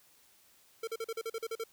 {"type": "tone bursts", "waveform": "square", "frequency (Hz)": 452.4, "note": "A4", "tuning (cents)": 48, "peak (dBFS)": -35, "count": 10, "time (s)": [0.83, 1.639], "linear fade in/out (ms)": 5, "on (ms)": 44, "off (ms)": 41, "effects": ["white hiss -64 dBFS RMS until 1.72 s"]}